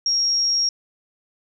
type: tone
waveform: sine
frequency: 5588 Hz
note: F8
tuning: in tune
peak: -17 dBFS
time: 0.06-0.69 s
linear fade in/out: 2 ms
effects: none